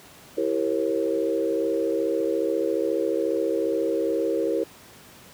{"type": "chord", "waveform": "sine", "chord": "E diminished seventh", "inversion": "none", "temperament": "equal with one note detuned", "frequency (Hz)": [329.6, 392, 466.2, 540.8], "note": ["E4", "G4", "Bb4", "Db5"], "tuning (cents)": [0, 0, 0, -43], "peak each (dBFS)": [-27, -28, -26, -28], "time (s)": [0.37, 4.64], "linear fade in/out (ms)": 10, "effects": ["pink hiss -48 dBFS RMS until 5.33 s", "high-pass 100 Hz 12 dB/octave"]}